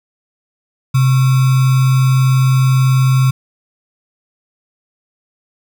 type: tone with sample-and-hold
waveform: sine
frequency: 130.81 Hz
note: C3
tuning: in tune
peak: -8 dBFS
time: 0.94-3.31 s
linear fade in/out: 10 ms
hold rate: 1225 Hz
effects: none